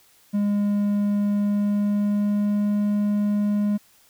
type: tone with pitch glide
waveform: triangle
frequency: 204.6 to 206.5 Hz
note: G#3 to G#3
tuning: -26 to -10 cents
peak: -17 dBFS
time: 0.33-3.78 s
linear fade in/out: 20 ms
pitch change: +16 cents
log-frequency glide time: 1.35-2.75 s
effects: white hiss -57 dBFS RMS until 4.09 s